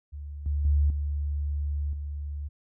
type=tone with level steps; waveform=sine; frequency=72.7 Hz; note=D2; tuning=17 cents flat; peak=-35 / -24 / -19 / -26 / -31 dBFS; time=0.12-2.49 s; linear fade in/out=20 ms; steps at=0.46 / 0.65 / 0.9 / 1.93 s; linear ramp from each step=2 ms; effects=none